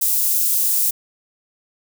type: high-pass noise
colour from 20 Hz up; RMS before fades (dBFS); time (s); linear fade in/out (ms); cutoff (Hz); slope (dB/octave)
white; -18; 0.01-0.91; 10; 9200; 12
effects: none